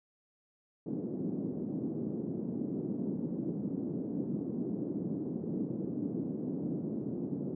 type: band-pass noise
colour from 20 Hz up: white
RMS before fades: -36 dBFS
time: 0.86-7.55 s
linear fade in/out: 5 ms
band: 160 to 320 Hz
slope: 24 dB/octave
effects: none